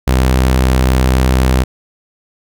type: tone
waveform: sawtooth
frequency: 64.2 Hz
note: C2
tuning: 32 cents flat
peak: -5 dBFS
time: 0.07-1.64 s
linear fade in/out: 10 ms
effects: none